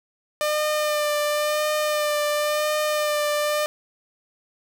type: tone with vibrato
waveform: sawtooth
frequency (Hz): 600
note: D5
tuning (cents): +37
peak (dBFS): -17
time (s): 0.41-3.66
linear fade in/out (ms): 0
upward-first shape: sine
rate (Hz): 0.95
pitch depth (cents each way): 21
effects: none